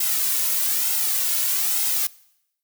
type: noise with flanger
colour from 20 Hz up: blue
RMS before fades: -22 dBFS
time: 0-2.07 s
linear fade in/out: 5 ms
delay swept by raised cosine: 1.7 to 2.55 ms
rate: 1.1 Hz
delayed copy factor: -0.65
effects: noise-tail reverb RT60 0.8 s tail -22 dB re dry